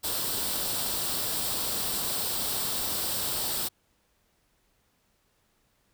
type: noise with comb filter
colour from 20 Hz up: white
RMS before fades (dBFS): -30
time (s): 0.03-3.69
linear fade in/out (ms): 20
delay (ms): 0.23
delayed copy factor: +0.55
effects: pink hiss -70 dBFS RMS until 5.93 s